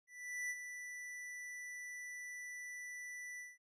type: tone with ADSR envelope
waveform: square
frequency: 1975.5 Hz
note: B6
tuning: in tune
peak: -38 dBFS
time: 0.07-3.58 s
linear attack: 430 ms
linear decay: 46 ms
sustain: -8 dB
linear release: 190 ms
effects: low-pass 11000 Hz 12 dB/octave